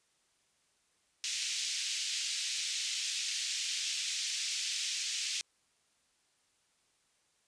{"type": "band-pass noise", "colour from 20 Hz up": "white", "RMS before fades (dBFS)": -36, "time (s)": [1.24, 5.41], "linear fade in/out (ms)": 0, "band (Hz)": [2400, 6800], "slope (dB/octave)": 24, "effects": ["white hiss -73 dBFS RMS until 7.47 s", "resampled to 22050 Hz"]}